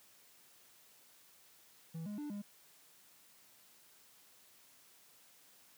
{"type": "tone with pitch steps", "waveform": "triangle", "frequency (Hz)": [163.3, 207.5, 295.1, 203.9], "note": ["E3", "G#3", "D4", "G#3"], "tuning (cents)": [-16, -1, 8, -32], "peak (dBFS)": -38, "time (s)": [1.94, 2.42], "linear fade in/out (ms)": 10, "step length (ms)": 120, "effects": ["white hiss -64 dBFS RMS until 5.77 s", "high-pass 100 Hz 12 dB/octave"]}